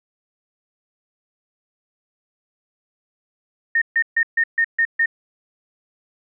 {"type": "tone bursts", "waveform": "sine", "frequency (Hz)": 1835, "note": "A#6", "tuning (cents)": -28, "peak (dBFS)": -14, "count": 7, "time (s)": [3.75, 5.059], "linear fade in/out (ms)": 5, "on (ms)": 67, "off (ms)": 140, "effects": []}